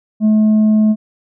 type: tone with tanh clipping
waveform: sine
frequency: 215.2 Hz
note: A3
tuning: 38 cents flat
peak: -9 dBFS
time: 0.2-0.96 s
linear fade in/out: 50 ms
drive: 3 dB
effects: none